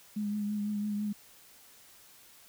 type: tone with vibrato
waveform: sine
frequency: 207.7 Hz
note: G#3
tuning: in tune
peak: -30 dBFS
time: 0.16-1.13 s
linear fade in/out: 10 ms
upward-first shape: triangle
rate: 6 Hz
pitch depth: 32 cents each way
effects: white hiss -57 dBFS RMS until 2.48 s